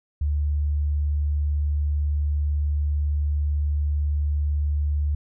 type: tone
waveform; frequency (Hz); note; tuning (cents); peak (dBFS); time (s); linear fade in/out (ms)
sine; 73.5; D2; +2; -20; 0.21-5.15; 5
effects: none